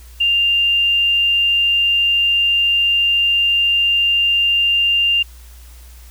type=tone; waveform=sine; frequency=2794 Hz; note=F7; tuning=in tune; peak=-12 dBFS; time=0.2-5.23 s; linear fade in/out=10 ms; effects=added 60 Hz sine -37 dBFS peak until 6.1 s + white hiss -47 dBFS RMS until 6.1 s